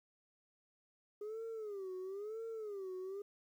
sine tone with vibrato, 410 Hz, G#4, 22 cents flat, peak -39 dBFS, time 1.21-3.22 s, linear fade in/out 5 ms, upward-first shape sine, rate 1 Hz, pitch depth 180 cents each way, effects tanh soft clip ceiling -40 dBFS + 12-bit

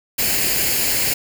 white noise with comb filter, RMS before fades -19 dBFS, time 0.18-1.14 s, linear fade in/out 10 ms, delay 0.42 ms, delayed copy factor +0.6, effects none

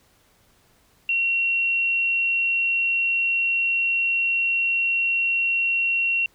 sine tone, 2735 Hz, F7, 37 cents flat, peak -19 dBFS, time 1.09-6.26 s, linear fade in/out 2 ms, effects pink hiss -60 dBFS RMS until 6.34 s

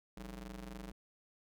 sawtooth ring-modulated tone, 121.7 Hz, B2, 25 cents flat, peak -38 dBFS, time 0.17-0.92 s, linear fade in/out 5 ms, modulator 72.7 Hz, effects none

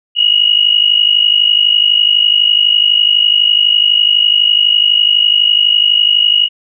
sine tone pair together, 2868 / 2920 Hz, F7 / F#7, +45 / -24 cents, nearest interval unison, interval 31 cents, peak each -10 dBFS, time 0.15-6.49 s, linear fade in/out 50 ms, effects none

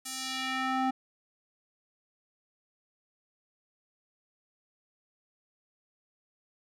square tone with band-pass filter sweep, 261.6 Hz, C4, in tune, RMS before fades -32 dBFS, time 0.05-0.91 s, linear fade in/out 10 ms, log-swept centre 9000 to 700 Hz, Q 1.1, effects none

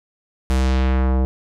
square tone with low-pass filter sweep, 65 Hz, C2, 11 cents flat, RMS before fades -17 dBFS, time 0.5-1.25 s, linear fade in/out 0 ms, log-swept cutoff 12000 to 640 Hz, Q 0.96, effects none

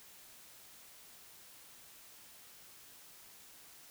silence, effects white hiss -57 dBFS RMS until 3.9 s

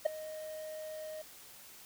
triangle tone with ADSR envelope, 622.3 Hz, D#5, in tune, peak -20 dBFS, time 0.05-1.22 s, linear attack 12 ms, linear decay 6 ms, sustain -19 dB, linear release 6 ms, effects white hiss -54 dBFS RMS until 1.85 s

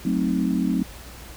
sine chord, F# diminished seventh, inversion none, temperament equal, 185 / 220 / 261.6 / 311.1 Hz, F#3 / A3 / C4 / Eb4, 0 / 0 / 0 / 0 cents, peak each -24 / -26 / -24 / -28 dBFS, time 0.05-0.83 s, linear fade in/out 5 ms, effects added 60 Hz sine -43 dBFS peak until 1.36 s + pink hiss -43 dBFS RMS until 1.36 s

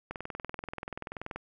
click train, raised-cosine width 0.5 ms, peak -22 dBFS, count 27, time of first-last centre 0.11-1.36 s, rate 20.8 Hz, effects none

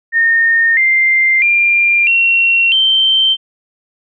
sine tone with pitch steps, 1833 / 2093 / 2391 / 2731 / 3119 Hz, A#6 / C7 / D7 / F7 / G7, -30 / 0 / +30 / -39 / -9 cents, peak -8 dBFS, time 0.12-3.37 s, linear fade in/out 50 ms, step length 650 ms, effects none

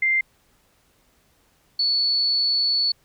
sine tone pair in turn, 2093 / 4435 Hz, C7 / C#8, 0 / 0 cents, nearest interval octave + minor second, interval 1300 cents, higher second, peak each -17 / -18 dBFS, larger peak first, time 0.02-0.21 / 1.79-2.92 s, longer second, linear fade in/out 5 ms, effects pink hiss -62 dBFS RMS until 3.04 s

